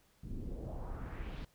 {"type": "noise with low-pass filter sweep", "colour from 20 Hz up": "brown", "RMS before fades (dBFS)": -42, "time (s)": [0.23, 1.45], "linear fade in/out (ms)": 5, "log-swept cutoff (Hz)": [210, 4100], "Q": 2, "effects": ["pink hiss -70 dBFS RMS until 1.54 s"]}